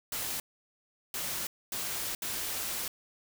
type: noise bursts at uneven times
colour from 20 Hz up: white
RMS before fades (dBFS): -35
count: 4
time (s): 0.12-0.4 / 1.14-1.47 / 1.72-2.15 / 2.22-2.88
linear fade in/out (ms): 2
effects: none